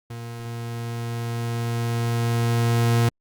40% pulse tone with level ramp, 117.2 Hz, A#2, 10 cents sharp, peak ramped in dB -31 to -15 dBFS, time 0.1-3.09 s, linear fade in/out 5 ms, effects Opus 48 kbps

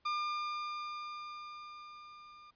40% pulse tone with level ramp, 1202 Hz, D6, 40 cents sharp, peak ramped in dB -31 to -53 dBFS, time 0.05-2.51 s, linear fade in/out 10 ms, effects pink hiss -74 dBFS RMS until 2.55 s + resampled to 11025 Hz

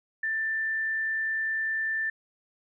sine tone, 1775 Hz, A6, 15 cents sharp, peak -26 dBFS, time 0.23-2.1 s, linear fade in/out 5 ms, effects none

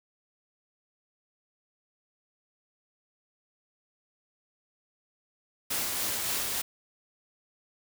white noise with tremolo, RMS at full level -30 dBFS, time 5.7-6.62 s, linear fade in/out 10 ms, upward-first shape sine, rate 3.5 Hz, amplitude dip 25%, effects none

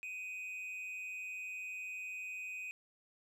triangle tone with amplitude modulation, 2500 Hz, D#7, 8 cents sharp, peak -37 dBFS, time 0.03-2.71 s, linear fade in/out 0 ms, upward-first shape sine, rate 192 Hz, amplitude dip 55%, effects none

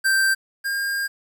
square tone pair in turn, 1568 / 1610.2 Hz, G6 / G6, 0 / +46 cents, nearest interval unison, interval 46 cents, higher second, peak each -17 / -23 dBFS, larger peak first, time 0.04-0.35 / 0.64-1.08 s, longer second, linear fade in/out 20 ms, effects 9-bit

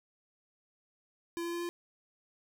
square tone with pitch steps, 339.7 / 341.9 / 344 / 346.2 Hz, F4 / F4 / F4 / F4, -48 / -37 / -26 / -15 cents, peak -35 dBFS, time 1.37-1.69 s, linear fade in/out 0 ms, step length 80 ms, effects none

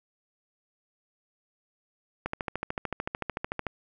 click train, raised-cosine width 0.5 ms, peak -15 dBFS, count 20, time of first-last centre 2.26-3.667 s, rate 13.5 Hz, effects none

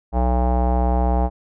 square tone with low-pass filter, 62 Hz, B1, 7 cents sharp, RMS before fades -18 dBFS, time 0.12-1.3 s, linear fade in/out 50 ms, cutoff 780 Hz, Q 5.1, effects none

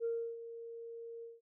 sine tone with ADSR envelope, 462.5 Hz, A#4, 14 cents flat, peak -31 dBFS, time 0-1.41 s, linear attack 46 ms, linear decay 320 ms, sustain -13 dB, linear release 180 ms, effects tanh soft clip ceiling -28 dBFS

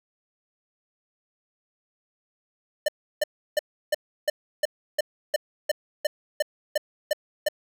square tone bursts, 600 Hz, D5, 37 cents sharp, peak -20 dBFS, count 14, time 2.86-7.486 s, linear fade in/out 5 ms, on 24 ms, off 330 ms, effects none

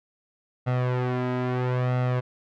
sawtooth tone with flanger, 125.6 Hz, B2, 30 cents sharp, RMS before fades -25 dBFS, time 0.66-2.21 s, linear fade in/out 20 ms, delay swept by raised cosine 1.5 to 3.1 ms, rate 0.76 Hz, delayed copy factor +0.7, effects low-pass 2000 Hz 12 dB/octave

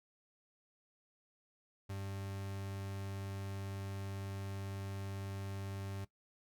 40% pulse tone, 98 Hz, G2, in tune, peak -40 dBFS, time 1.89-6.05 s, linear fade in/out 10 ms, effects noise-tail reverb RT60 0.1 s tail -17 dB re dry

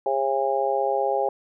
harmonic tone, 135.7 Hz, C#3, 36 cents flat, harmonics 3 / 4 / 5 / 6, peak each -27 / -25 / -28 / -25 dBFS, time 0.06-1.29 s, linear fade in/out 2 ms, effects none

